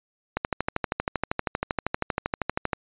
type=click train; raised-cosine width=0.5 ms; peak=-9 dBFS; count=31; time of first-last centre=0.37-2.732 s; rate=12.7 Hz; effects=resampled to 8000 Hz